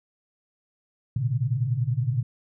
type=tone cluster; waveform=sine; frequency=113.8 / 124.5 / 143.9 Hz; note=A#2 / B2 / D3; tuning=-41 / +14 / -35 cents; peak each=-27 / -25 / -29 dBFS; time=1.16-2.23 s; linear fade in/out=5 ms; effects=none